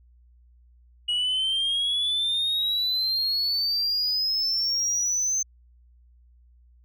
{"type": "exponential sweep", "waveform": "sine", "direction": "up", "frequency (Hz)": [2900, 6272], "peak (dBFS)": -20, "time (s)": [1.08, 5.43], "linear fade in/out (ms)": 10, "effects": ["tanh soft clip ceiling -21 dBFS", "added 60 Hz sine -53 dBFS peak until 6.84 s"]}